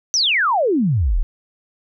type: exponential sweep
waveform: sine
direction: down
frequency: 6200 to 30.26 Hz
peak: -14 dBFS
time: 0.14-1.23 s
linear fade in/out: 0 ms
effects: none